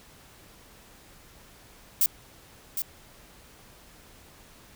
violet noise with echo, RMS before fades -21 dBFS, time 2.01-2.06 s, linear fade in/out 2 ms, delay 760 ms, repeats 1, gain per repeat -8 dB, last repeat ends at 2.82 s, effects pink hiss -53 dBFS RMS until 4.75 s

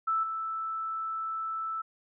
sine tone with level steps, 1318.5 Hz, E6, in tune, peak -25 / -31 dBFS, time 0.07-1.82 s, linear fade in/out 10 ms, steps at 0.23 s, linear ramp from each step 5 ms, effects none

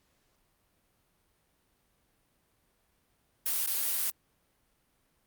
blue noise with dropouts, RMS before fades -30 dBFS, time 3.46-4.1 s, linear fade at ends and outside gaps 0 ms, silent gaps 3.661-3.674 s, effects pink hiss -72 dBFS RMS until 5.26 s + Opus 48 kbps

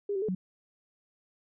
sine tone with pitch steps, 405.5 / 383.6 / 432 / 185.1 Hz, G#4 / G4 / A4 / F#3, -41 / -37 / -32 / +1 cents, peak -28 dBFS, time 0.09-0.35 s, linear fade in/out 5 ms, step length 65 ms, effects none

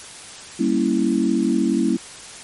sine chord, G diminished seventh, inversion none, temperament equal, 196 / 233.1 / 277.2 / 329.6 Hz, G3 / Bb3 / Db4 / Fb4, 0 / 0 / 0 / 0 cents, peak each -23 / -21 / -22 / -21 dBFS, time 0.59-1.97 s, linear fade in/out 10 ms, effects white hiss -38 dBFS RMS until 2.43 s + MP3 48 kbps

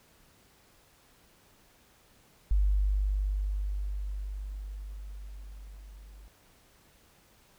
sine tone with level ramp, 49.64 Hz, G1, 22 cents sharp, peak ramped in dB -21 to -47 dBFS, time 2.51-6.28 s, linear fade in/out 0 ms, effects pink hiss -62 dBFS RMS until 7.58 s

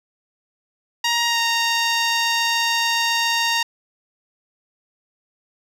10% pulse tone with pitch glide, 940 to 927.1 Hz, A#5 to A#5, +14 to -10 cents, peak -9 dBFS, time 1.04-3.63 s, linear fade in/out 5 ms, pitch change -24 cents, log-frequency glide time 1.27-1.39 s, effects low-pass 10000 Hz 12 dB/octave

